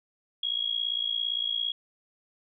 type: tone with amplitude modulation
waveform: sine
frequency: 3300 Hz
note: G#7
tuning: 12 cents flat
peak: -23 dBFS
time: 0.43-1.72 s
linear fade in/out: 5 ms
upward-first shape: sine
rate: 57.6 Hz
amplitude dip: 85%
effects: none